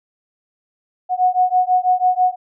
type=beating tone pair; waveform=sine; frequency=730 / 736.1 Hz; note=F#5 / F#5; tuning=-24 / -9 cents; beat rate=6.1 Hz; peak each=-16 dBFS; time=1.09-2.36 s; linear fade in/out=50 ms; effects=none